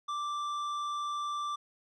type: tone with tanh clipping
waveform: triangle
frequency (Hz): 1174.7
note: D6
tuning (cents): 0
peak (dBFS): -34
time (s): 0.08-1.56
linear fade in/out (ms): 10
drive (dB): 14
effects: none